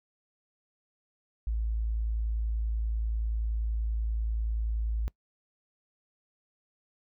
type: tone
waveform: sine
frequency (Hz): 55.2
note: A1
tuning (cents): +6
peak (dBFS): -27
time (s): 1.47-5.08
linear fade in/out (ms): 0
effects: noise-tail reverb RT60 0.1 s tail -23 dB re dry